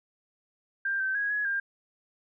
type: tone with pitch steps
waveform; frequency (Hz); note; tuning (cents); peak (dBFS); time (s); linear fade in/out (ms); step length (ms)
sine; 1589 / 1548 / 1651 / 1680 / 1600; G6 / G6 / G#6 / G#6 / G6; +23 / -22 / -11 / +19 / +35; -26; 0.85-1.6; 5; 150
effects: none